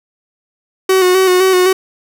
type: tone with vibrato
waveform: 45% pulse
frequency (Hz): 371.2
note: F#4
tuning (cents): +6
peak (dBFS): -8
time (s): 0.89-1.73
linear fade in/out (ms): 5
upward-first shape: square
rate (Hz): 3.9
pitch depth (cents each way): 32
effects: none